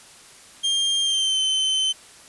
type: tone with pitch glide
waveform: 40% pulse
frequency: 3200 to 3073 Hz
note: G7 to G7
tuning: +35 to -35 cents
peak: -18 dBFS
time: 0.63-1.93 s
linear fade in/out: 20 ms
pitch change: -70 cents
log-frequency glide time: 1.02-1.39 s
effects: white hiss -47 dBFS RMS until 2.28 s + resampled to 24000 Hz